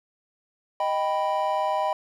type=chord; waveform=triangle; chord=Eb augmented; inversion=none; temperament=equal; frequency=622.3 / 784 / 987.8 Hz; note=Eb5 / G5 / B5; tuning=0 / 0 / 0 cents; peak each=-25 dBFS; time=0.8-1.93 s; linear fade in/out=2 ms; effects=none